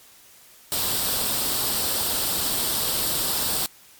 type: noise with comb filter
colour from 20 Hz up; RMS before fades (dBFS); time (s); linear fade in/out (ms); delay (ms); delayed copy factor
white; -24; 0.72-3.66; 0; 0.23; +0.55
effects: white hiss -51 dBFS RMS until 3.99 s + MP3 96 kbps